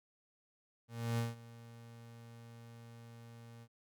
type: tone with ADSR envelope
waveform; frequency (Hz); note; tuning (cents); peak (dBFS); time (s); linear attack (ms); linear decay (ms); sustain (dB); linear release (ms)
35% pulse; 116.54; A#2; 0; -30; 0.88-3.68; 300; 170; -20; 56
effects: none